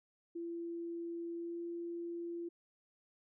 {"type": "tone with pitch glide", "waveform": "sine", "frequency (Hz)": [338.8, 341.6], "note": ["E4", "F4"], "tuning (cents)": [48, -38], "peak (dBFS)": -39, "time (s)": [0.35, 2.49], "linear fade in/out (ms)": 10, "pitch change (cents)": 14, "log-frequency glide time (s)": [1.35, 1.61], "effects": []}